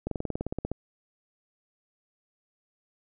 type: slowing click train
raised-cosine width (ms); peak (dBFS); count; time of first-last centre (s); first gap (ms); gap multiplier
2; -17; 13; 0.07-0.716; 43; 1.04
effects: none